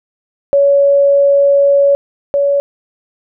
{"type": "tone pair in turn", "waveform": "sine", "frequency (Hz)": [562, 564.4], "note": ["C#5", "C#5"], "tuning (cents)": [24, 31], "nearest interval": "unison", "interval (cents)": 7, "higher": "second", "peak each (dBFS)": [-6, -9], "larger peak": "first", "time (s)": [[0.53, 1.95], [2.34, 2.6]], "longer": "first", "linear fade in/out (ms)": 0, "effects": []}